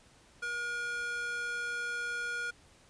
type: tone with high-pass filter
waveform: square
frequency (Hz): 477.5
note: A#4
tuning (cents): +42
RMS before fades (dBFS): -36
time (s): 0.42-2.51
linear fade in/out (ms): 10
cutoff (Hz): 1200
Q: 8.2
effects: pink hiss -61 dBFS RMS until 2.89 s + resampled to 22050 Hz